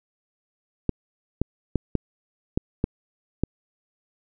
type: clicks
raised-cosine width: 3 ms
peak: -8 dBFS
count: 7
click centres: 0.893 / 1.416 / 1.757 / 1.953 / 2.575 / 2.841 / 3.436 s
effects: none